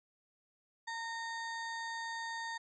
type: ring-modulated tone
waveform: square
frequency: 1378 Hz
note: F6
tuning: 24 cents flat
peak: -36 dBFS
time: 0.87-2.58 s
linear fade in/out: 10 ms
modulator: 464 Hz
effects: resampled to 16000 Hz